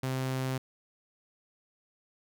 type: tone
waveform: sawtooth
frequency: 130.81 Hz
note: C3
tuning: in tune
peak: -26 dBFS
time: 0.03-0.58 s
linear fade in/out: 5 ms
effects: none